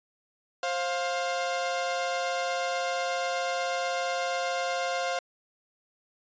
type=tone pair together; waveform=sawtooth; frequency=529 / 702.6 Hz; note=C5 / F5; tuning=+19 / +10 cents; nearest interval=perfect fourth; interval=491 cents; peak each=-27 / -26 dBFS; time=0.63-5.19 s; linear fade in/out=2 ms; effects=resampled to 16000 Hz